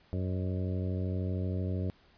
harmonic tone with a mistuned harmonic, 92.8 Hz, F#2, 6 cents sharp, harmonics 1 / 2 / 3 / 4 / 5 / 6 / 7, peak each -31 / -37 / -41 / -43 / -45 / -47 / -48 dBFS, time 0.13-1.9 s, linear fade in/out 0 ms, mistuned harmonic 7, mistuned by -56 cents, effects pink hiss -63 dBFS RMS until 2.17 s + resampled to 11025 Hz

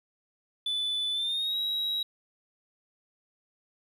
sine tone with pitch glide, 3489 to 3849 Hz, A7 to B7, -15 to -45 cents, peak -25 dBFS, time 0.66-2.03 s, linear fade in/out 5 ms, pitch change +170 cents, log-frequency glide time 1.12-1.58 s, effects tanh soft clip ceiling -26 dBFS + 10-bit

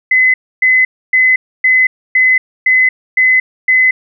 sine tone bursts, 2030 Hz, B6, 47 cents sharp, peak -6 dBFS, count 8, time 0.11-3.91 s, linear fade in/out 5 ms, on 230 ms, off 280 ms, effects none

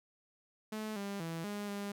sawtooth tone with pitch steps, 216 / 200 / 164.9 / 205.4 / 202 Hz, A3 / G3 / E3 / G#3 / G#3, -32 / +35 / +1 / -19 / -48 cents, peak -34 dBFS, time 0.72-1.92 s, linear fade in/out 5 ms, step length 240 ms, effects none

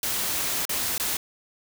white noise with dropouts, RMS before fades -27 dBFS, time 0.03-1.17 s, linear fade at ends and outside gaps 2 ms, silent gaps 0.653-0.693 / 0.98-0.998 s, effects none

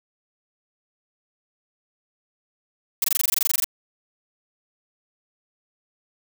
blue noise bursts, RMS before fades -20 dBFS, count 15, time 3.02-3.644 s, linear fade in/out 2 ms, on 22 ms, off 21 ms, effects none

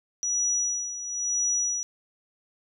sine tone with tremolo, 5850 Hz, F#8, 21 cents flat, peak -22 dBFS, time 0.23-1.83 s, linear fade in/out 0 ms, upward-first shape sine, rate 0.99 Hz, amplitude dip 70%, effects none

